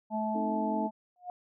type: harmonic tone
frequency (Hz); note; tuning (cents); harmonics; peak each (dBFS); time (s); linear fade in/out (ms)
216.8; A3; -25; 1 / 3 / 4; -32 / -35 / -33; 0.1-0.91; 50
type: chord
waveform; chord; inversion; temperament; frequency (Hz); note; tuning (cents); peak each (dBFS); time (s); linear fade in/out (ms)
sine; A diminished; first; equal; 261.6 / 311.1 / 440; C4 / Eb4 / A4; 0 / 0 / 0; -38 / -36 / -40; 0.34-0.88; 20
type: tone with exponential growth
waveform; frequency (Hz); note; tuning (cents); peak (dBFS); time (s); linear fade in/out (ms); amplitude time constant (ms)
sine; 718; F5; +48; -32; 1.16-1.3; 1; 30
effects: none